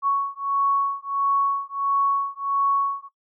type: beating tone pair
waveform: sine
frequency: 1111 / 1112.5 Hz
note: C#6 / C#6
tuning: +4 / +6 cents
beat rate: 1.5 Hz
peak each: -23 dBFS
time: 0.02-3.09 s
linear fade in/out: 50 ms
effects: noise-tail reverb RT60 0.1 s tail -18 dB re dry